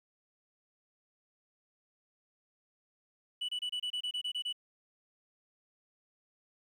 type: tone bursts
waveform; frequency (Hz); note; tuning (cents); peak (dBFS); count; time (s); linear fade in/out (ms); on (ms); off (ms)
sine; 2960; F#7; 0; -30; 11; 3.41-4.527; 10; 77; 27
effects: tanh soft clip ceiling -32 dBFS + 11-bit